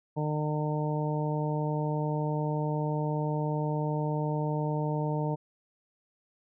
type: harmonic tone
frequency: 151.4 Hz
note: D#3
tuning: 47 cents flat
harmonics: 1 / 2 / 3 / 4 / 5 / 6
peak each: -29 / -36 / -36 / -37 / -42 / -37 dBFS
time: 0.16-5.36 s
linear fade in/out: 20 ms
effects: none